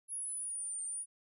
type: linear two-way sweep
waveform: sine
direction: down then up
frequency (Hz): 10570 to 8870 to 9770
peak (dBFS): -37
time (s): 0.08-1.06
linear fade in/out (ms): 50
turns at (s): 0.83
effects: none